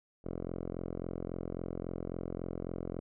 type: tone with low-pass filter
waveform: 5% pulse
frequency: 43.65 Hz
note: F1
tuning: in tune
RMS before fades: -39 dBFS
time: 0.24-3 s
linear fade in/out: 10 ms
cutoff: 630 Hz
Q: 0.93
effects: none